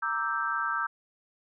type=chord; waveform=sine; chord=E half-diminished seventh; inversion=second; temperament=equal; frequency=932.3 / 1174.7 / 1318.5 / 1568 Hz; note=Bb5 / D6 / E6 / G6; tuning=0 / 0 / 0 / 0 cents; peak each=-36 / -34 / -31 / -31 dBFS; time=0.02-0.87 s; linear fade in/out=10 ms; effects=none